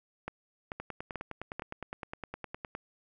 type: two click trains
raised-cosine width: 0.5 ms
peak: -23 / -21 dBFS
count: 20 / 4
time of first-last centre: 0.8-2.751 / 0.28-1.596 s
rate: 9.74 / 2.28 Hz
effects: none